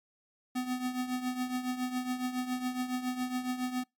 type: tone with tremolo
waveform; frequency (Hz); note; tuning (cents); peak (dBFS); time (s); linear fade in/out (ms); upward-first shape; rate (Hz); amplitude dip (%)
square; 251.9; B3; +34; -29; 0.55-3.84; 10; triangle; 7.2; 75
effects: noise-tail reverb RT60 0.2 s tail -26 dB re dry + MP3 96 kbps